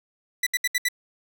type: tone bursts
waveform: sawtooth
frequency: 1975.5 Hz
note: B6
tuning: in tune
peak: -17 dBFS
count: 5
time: 0.43-0.886 s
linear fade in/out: 5 ms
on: 36 ms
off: 69 ms
effects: none